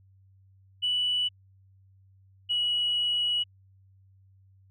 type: tone pair in turn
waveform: sine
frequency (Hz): 2960 / 2923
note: F#7 / F#7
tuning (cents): 0 / -22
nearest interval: unison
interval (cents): 22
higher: first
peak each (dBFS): -23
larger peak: neither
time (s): 0.82-1.29 / 2.49-3.44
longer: second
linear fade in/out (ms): 20
effects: tanh soft clip ceiling -19 dBFS + added 96 Hz sine -56 dBFS peak until 4.7 s